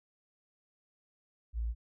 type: tone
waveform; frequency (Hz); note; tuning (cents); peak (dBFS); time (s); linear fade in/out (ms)
sine; 56.8; A#1; -44; -31; 1.53-1.75; 50
effects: none

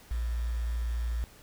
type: tone with quantisation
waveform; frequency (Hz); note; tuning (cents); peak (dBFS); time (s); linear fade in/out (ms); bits
sine; 58.27; A#1; 0; -28; 0.11-1.24; 0; 8
effects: pink hiss -55 dBFS RMS until 1.42 s

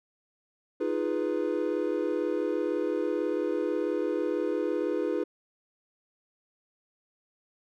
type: chord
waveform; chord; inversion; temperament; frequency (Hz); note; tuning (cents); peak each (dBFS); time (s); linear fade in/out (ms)
triangle; F half-diminished seventh; third; equal; 311.1 / 349.2 / 415.3 / 493.9; Eb4 / F4 / Ab4 / Cb5; 0 / 0 / 0 / 0; -30; 0.8-5.24; 10
effects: none

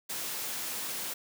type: high-pass noise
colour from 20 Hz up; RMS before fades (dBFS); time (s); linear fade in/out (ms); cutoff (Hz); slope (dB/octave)
white; -36; 0.09-1.14; 10; 150; 12
effects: none

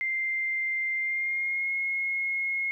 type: tone with pitch glide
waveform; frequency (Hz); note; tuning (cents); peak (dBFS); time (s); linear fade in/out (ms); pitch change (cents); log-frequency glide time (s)
sine; 2093 to 2161; C7 to C#7; 0 to -45; -26; 0.01-2.71; 0; +55; 0.96-1.72
effects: 11-bit

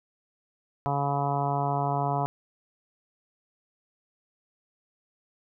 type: harmonic tone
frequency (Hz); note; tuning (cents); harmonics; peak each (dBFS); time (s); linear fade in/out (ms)
141.4; C#3; +35; 1 / 2 / 3 / 4 / 5 / 6 / 7 / 8 / 9; -29 / -37 / -36 / -39 / -29 / -34 / -32 / -41 / -40; 0.86-2.26; 0
effects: none

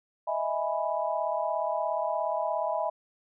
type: chord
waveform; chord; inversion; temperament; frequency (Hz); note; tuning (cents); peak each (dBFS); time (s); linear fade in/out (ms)
sine; E major seventh; third; equal; 622.3 / 659.3 / 830.6 / 987.8; D#5 / E5 / G#5 / B5; 0 / 0 / 0 / 0; -32 / -31 / -33 / -33; 0.27-2.9; 10
effects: none

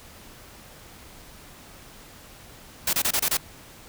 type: noise bursts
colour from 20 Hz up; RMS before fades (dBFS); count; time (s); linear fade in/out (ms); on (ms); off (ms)
white; -23; 6; 2.87-3.372; 5; 62; 26
effects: pink hiss -47 dBFS RMS until 3.88 s

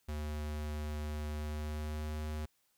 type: tone with pitch glide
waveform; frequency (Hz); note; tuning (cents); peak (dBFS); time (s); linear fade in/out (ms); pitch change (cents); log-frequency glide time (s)
square; 75.3 to 76.53; D2 to D#2; +44 to -28; -37; 0.08-2.46; 10; +28; 1.36-2.19
effects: white hiss -75 dBFS RMS until 2.77 s

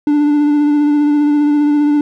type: tone with vibrato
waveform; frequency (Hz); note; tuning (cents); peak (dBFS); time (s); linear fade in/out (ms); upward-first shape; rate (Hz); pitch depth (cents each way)
triangle; 294.1; D4; +3; -7; 0.07-2.01; 2; sine; 15; 21
effects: none

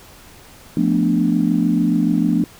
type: chord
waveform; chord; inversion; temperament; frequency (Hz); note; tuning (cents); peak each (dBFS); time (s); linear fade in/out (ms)
sine; B half-diminished seventh; second; equal; 174.61 / 220 / 246.9 / 293.7; F3 / A3 / B3 / D4; 0 / 0 / 0 / 0; -19; 0.77-2.44; 2
effects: tanh soft clip ceiling -4 dBFS + pink hiss -44 dBFS RMS until 2.59 s

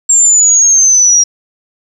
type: exponential sweep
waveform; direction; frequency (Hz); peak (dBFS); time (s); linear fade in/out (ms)
sine; down; 7459 to 5680; -4; 0.09-1.24; 10
effects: 7-bit

